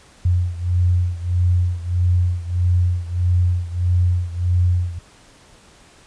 sine beating tone pair, 88.4 / 90 Hz, F2 / F#2, +22 / -47 cents, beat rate 1.6 Hz, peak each -17 / -20 dBFS, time 0.25-4.99 s, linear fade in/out 5 ms, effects pink hiss -49 dBFS RMS until 6.06 s + resampled to 22050 Hz

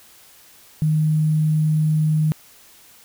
sine tone with sample-and-hold, 154.8 Hz, D#3, 9 cents flat, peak -15 dBFS, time 0.82-2.32 s, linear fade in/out 0 ms, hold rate 11025 Hz, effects white hiss -49 dBFS RMS until 3.04 s

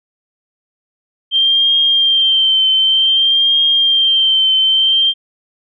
sine tone with vibrato, 3156 Hz, G7, 11 cents sharp, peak -9 dBFS, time 1.31-5.14 s, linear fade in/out 50 ms, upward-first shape triangle, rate 0.54 Hz, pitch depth 43 cents each way, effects none

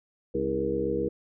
harmonic tone with a mistuned harmonic, 67.9 Hz, C#2, 35 cents flat, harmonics 1 / 2 / 3 / 4 / 5 / 6 / 7, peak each -39 / -39 / -35 / -39 / -32 / -31 / -29 dBFS, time 0.34-1.09 s, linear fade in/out 10 ms, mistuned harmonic 5, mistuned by -82 cents, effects none

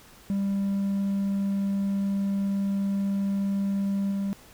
triangle tone with level steps, 197.7 Hz, G3, 15 cents sharp, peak -21 / -23 dBFS, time 0.3-4.33 s, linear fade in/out 0 ms, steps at 4.11 s, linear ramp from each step 10 ms, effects tanh soft clip ceiling -17 dBFS + pink hiss -52 dBFS RMS until 4.53 s

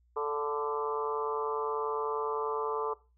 harmonic tone with a mistuned harmonic, 146.83 Hz, D3, in tune, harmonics 3 / 4 / 5 / 6 / 7 / 8 / 9, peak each -32 / -45 / -46 / -38 / -37 / -37 / -49 dBFS, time 0.16-2.94 s, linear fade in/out 10 ms, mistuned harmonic 7, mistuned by -17 cents, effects noise-tail reverb RT60 0.3 s tail -20 dB re dry + added 60 Hz sine -64 dBFS peak until 3.17 s

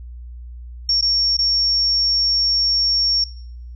sine tone with dropouts, 5500 Hz, F8, 27 cents flat, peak -14 dBFS, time 0.89-3.24 s, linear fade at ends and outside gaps 2 ms, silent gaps 1.01-1.025 / 1.368-1.389 s, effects noise-tail reverb RT60 0.8 s tail -26 dB re dry + added 60 Hz sine -32 dBFS peak until 3.75 s

